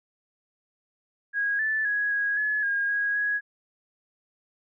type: tone with pitch steps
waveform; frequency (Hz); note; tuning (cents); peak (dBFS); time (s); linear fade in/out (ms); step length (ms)
sine; 1645 / 1752 / 1666 / 1651 / 1704 / 1626 / 1648 / 1666; G#6 / A6 / G#6 / G#6 / G#6 / G#6 / G#6 / G#6; -17 / -8 / +5 / -11 / +44 / -37 / -14 / +5; -23; 1.33-3.41; 50; 260
effects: none